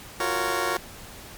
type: chord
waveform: 15% pulse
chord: Gb major seventh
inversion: third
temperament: just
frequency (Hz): 346.9 / 370 / 462.5 / 555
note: F4 / Gb4 / Bb4 / Db5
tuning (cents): -12 / 0 / -14 / +2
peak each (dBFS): -24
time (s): 0.2-0.77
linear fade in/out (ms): 2
effects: pink hiss -43 dBFS RMS until 1.37 s + MP3 96 kbps